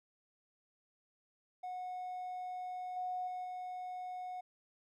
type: tone with level steps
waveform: triangle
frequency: 731 Hz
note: F#5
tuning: 21 cents flat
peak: -37 / -32 / -36 / -38 dBFS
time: 1.63-4.41 s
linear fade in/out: 10 ms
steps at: 2.96 / 3.27 / 3.44 s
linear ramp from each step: 10 ms
effects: tanh soft clip ceiling -34 dBFS